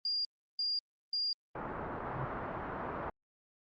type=tone bursts; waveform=sine; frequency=4809 Hz; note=D8; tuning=40 cents sharp; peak=-31 dBFS; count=3; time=0.05-1.33 s; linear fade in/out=2 ms; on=200 ms; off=340 ms
type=low-pass noise; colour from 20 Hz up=white; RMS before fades=-40 dBFS; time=1.55-3.1 s; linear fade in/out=5 ms; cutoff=1300 Hz; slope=24 dB/octave
type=tone with exponential growth; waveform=sine; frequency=131.9 Hz; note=C3; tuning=14 cents sharp; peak=-34 dBFS; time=1.91-2.25 s; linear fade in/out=5 ms; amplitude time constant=73 ms
effects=Opus 32 kbps